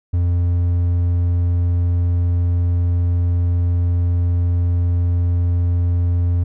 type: tone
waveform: triangle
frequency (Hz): 87.31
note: F2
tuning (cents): 0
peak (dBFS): -12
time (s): 0.13-6.44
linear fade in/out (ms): 10
effects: none